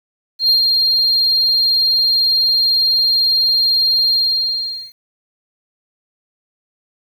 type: tone with ADSR envelope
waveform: sine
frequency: 4206 Hz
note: C8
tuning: 8 cents sharp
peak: -6 dBFS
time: 0.39-4.93 s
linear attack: 110 ms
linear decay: 100 ms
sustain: -4 dB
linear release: 820 ms
effects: tanh soft clip ceiling -8 dBFS + 8-bit